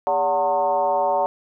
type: tone with frequency modulation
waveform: sine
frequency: 740 Hz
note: F#5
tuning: in tune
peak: -17 dBFS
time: 0.07-1.26 s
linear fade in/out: 0 ms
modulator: 168 Hz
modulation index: 1.4
effects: none